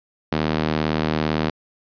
sawtooth tone with high-pass filter, 77.78 Hz, D#2, in tune, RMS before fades -22 dBFS, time 0.32-1.5 s, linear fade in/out 5 ms, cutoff 190 Hz, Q 0.95, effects resampled to 11025 Hz

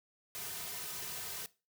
white noise with comb filter, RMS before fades -42 dBFS, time 0.35-1.46 s, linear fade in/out 0 ms, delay 3.6 ms, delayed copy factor -0.8, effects noise-tail reverb RT60 0.3 s tail -19 dB re dry

